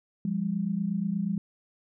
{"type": "tone pair together", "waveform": "sine", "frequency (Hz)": [174.61, 203], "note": ["F3", "G#3"], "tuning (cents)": [0, -39], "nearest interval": "minor third", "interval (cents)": 261, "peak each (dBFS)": [-30, -28], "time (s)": [0.25, 1.38], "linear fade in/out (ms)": 2, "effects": []}